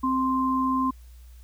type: tone pair together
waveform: sine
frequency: 261.6 / 1046.4 Hz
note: C4 / C6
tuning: 0 / 0 cents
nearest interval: 2 octaves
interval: 2400 cents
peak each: -24 dBFS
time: 0.03-0.91 s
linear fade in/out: 10 ms
effects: added 60 Hz sine -44 dBFS peak until 1.43 s + white hiss -61 dBFS RMS until 1.43 s